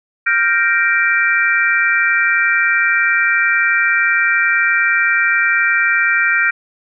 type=chord; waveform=sine; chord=G minor seventh; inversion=third; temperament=equal; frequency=1396.9 / 1568 / 1864.7 / 2349 Hz; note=F6 / G6 / Bb6 / D7; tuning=0 / 0 / 0 / 0 cents; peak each=-17 dBFS; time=0.26-6.51 s; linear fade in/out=10 ms; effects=none